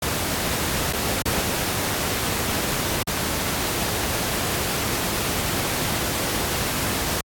pink noise with dropouts, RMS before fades -24 dBFS, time 0.02-7.21 s, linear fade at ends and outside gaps 5 ms, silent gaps 0.928-0.932 / 1.223-1.254 / 3.031-3.071 s, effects high-pass 60 Hz 12 dB/octave + AAC 64 kbps

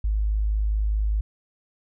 sine tone, 52.4 Hz, G#1, 16 cents sharp, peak -20 dBFS, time 0.04-1.21 s, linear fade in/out 5 ms, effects none

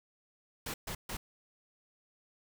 pink noise bursts at uneven times, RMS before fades -39 dBFS, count 3, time 0.66-0.74 / 0.87-0.95 / 1.09-1.17 s, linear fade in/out 5 ms, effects none

